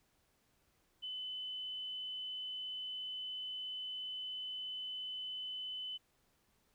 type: tone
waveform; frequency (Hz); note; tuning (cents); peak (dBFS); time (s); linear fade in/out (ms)
sine; 3019; F#7; +34; -40; 1.02-5.98; 20
effects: pink hiss -75 dBFS RMS until 6.74 s